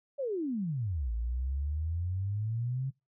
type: exponential two-way sweep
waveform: sine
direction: down then up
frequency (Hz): 585 to 55 to 137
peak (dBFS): -30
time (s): 0.18-2.91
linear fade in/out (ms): 20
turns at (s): 1.12
effects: noise-tail reverb RT60 0.2 s tail -22 dB re dry